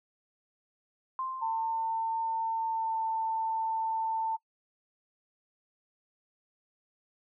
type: tone with exponential decay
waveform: sine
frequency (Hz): 1046.5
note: C6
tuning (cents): 0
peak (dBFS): -30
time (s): 1.19-2.34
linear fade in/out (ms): 1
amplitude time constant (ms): 250
type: tone with pitch glide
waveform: sine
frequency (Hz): 901 to 892.7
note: A5 to A5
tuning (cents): +41 to +25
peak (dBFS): -28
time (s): 1.41-4.37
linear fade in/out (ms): 20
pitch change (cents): -16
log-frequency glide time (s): 2.64-2.99
effects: noise-tail reverb RT60 0.1 s tail -22 dB re dry